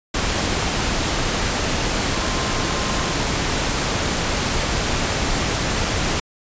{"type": "tone in noise", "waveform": "sine", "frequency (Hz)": 1046, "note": "C6", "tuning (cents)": -1, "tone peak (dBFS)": -32, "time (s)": [2.13, 3.15], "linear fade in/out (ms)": 5, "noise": "pink", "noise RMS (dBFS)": -21, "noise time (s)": [0.14, 6.2], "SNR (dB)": -14, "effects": ["resampled to 16000 Hz"]}